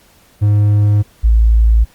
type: tone pair in turn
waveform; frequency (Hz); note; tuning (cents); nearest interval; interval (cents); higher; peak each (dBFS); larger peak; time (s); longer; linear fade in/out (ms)
triangle / sine; 103.7 / 55.67; G#2 / A1; -2 / +21; major seventh; 1077; first; -6; neither; 0.41-1.03 / 1.23-1.85; neither; 20
effects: pink hiss -49 dBFS RMS until 1.94 s + Opus 48 kbps